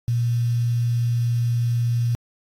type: tone with quantisation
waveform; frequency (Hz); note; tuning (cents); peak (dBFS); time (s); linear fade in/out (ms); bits
sine; 118.9; A#2; +35; -18; 0.08-2.15; 0; 7
effects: AAC 48 kbps